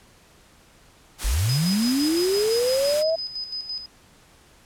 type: noise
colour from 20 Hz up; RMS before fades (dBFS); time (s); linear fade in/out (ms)
white; -30; 1.18-3.04; 50
type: linear sweep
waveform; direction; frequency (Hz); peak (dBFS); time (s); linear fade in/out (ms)
sine; up; 37.95 to 661; -19; 1.24-3.16; 10
type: tone with tremolo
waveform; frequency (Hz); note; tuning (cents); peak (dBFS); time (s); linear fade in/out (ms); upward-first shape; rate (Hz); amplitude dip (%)
sine; 5020; D#8; +15; -27; 1.49-3.86; 2; square; 5.9; 60
effects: pink hiss -54 dBFS RMS until 4.65 s + low-pass 11000 Hz 12 dB/octave